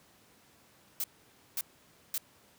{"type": "noise bursts", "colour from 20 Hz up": "blue", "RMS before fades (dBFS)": -33, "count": 3, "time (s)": [1, 2.18], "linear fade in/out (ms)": 2, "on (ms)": 40, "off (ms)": 530, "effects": ["pink hiss -62 dBFS RMS until 2.58 s", "high-pass 100 Hz 12 dB/octave"]}